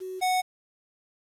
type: tone pair in turn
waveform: sine / square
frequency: 373.3 / 738.2 Hz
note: F#4 / F#5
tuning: +15 / -4 cents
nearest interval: octave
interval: 1181 cents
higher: second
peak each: -33 / -23 dBFS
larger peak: second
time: 0-0.21 / 0.21-0.42 s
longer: neither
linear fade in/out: 20 ms
effects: resampled to 32000 Hz + 9-bit